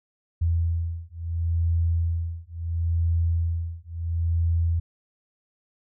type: beating tone pair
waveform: sine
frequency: 83.4 / 84.13 Hz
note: E2 / E2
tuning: +21 / +36 cents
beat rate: 0.73 Hz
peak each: -25 dBFS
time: 0.41-4.8 s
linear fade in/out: 10 ms
effects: none